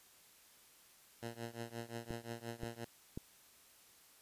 10% pulse tone with tremolo, 116.54 Hz, A#2, in tune, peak -32 dBFS, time 1.22-2.85 s, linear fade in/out 10 ms, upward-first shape triangle, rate 5.7 Hz, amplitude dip 95%
clicks, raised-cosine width 3 ms, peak -29 dBFS, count 3, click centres 2.107 / 2.634 / 3.175 s
effects white hiss -64 dBFS RMS until 4.21 s + resampled to 32000 Hz

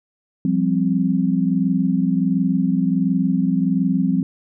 sine chord, F suspended second, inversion none, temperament equal, 174.61 / 196 / 261.6 Hz, F3 / G3 / C4, 0 / 0 / 0 cents, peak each -20 dBFS, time 0.45-4.23 s, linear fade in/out 2 ms, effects none

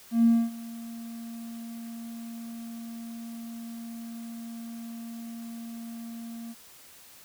triangle tone with ADSR envelope, 230.8 Hz, A#3, 17 cents flat, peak -12 dBFS, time 0.11-6.55 s, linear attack 140 ms, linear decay 250 ms, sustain -23 dB, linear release 41 ms, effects tanh soft clip ceiling -14 dBFS + white hiss -52 dBFS RMS until 7.24 s

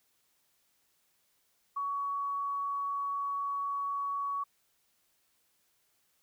sine tone, 1124 Hz, C#6, 24 cents sharp, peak -31 dBFS, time 1.76-4.44 s, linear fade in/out 10 ms, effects white hiss -73 dBFS RMS until 6.22 s

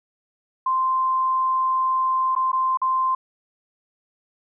sine tone with dropouts, 1043 Hz, C6, 6 cents flat, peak -18 dBFS, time 0.66-3.15 s, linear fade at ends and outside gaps 5 ms, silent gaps 2.352-2.362 / 2.518-2.529 / 2.773-2.816 s, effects none

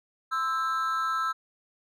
triangle tone with amplitude modulation, 1318.5 Hz, E6, in tune, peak -20 dBFS, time 0.31-1.33 s, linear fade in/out 20 ms, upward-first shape sine, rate 282 Hz, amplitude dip 80%, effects none

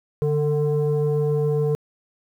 sine tone pair together, 146.83 / 447.7 Hz, D3 / A4, 0 / +30 cents, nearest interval octave + perfect fifth, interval 1930 cents, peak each -19 dBFS, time 0.22-1.75 s, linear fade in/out 0 ms, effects tanh soft clip ceiling -15 dBFS + 9-bit

